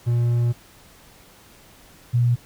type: tone pair in turn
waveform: triangle / sine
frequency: 119.3 / 120.69 Hz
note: A#2 / B2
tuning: +41 / -39 cents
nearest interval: unison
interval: 20 cents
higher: second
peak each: -15 dBFS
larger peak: neither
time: 0.06-0.53 / 2.13-2.36 s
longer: first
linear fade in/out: 20 ms
effects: pink hiss -50 dBFS RMS until 2.45 s